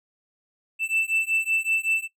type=beating tone pair; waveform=triangle; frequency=2653 / 2658.3 Hz; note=E7 / E7; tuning=+10 / +14 cents; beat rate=5.3 Hz; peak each=-23 dBFS; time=0.79-2.08 s; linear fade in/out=50 ms; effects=noise-tail reverb RT60 0.1 s tail -19 dB re dry